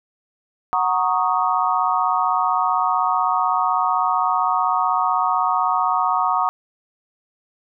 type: chord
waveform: sine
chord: D# minor seventh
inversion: first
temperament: equal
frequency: 740 / 932.3 / 1108.7 / 1244.5 Hz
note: F#5 / A#5 / C#6 / D#6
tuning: 0 / 0 / 0 / 0 cents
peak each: -22 dBFS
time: 0.73-6.49 s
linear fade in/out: 0 ms
effects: none